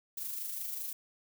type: noise with amplitude modulation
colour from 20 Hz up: violet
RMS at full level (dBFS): -37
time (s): 0.17-0.93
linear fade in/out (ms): 5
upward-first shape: sine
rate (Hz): 25.3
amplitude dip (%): 40
effects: none